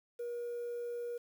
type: tone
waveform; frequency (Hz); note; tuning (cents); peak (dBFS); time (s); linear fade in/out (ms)
triangle; 477.9; A#4; +43; -34; 0.19-1.18; 10
effects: tanh soft clip ceiling -32 dBFS + 10-bit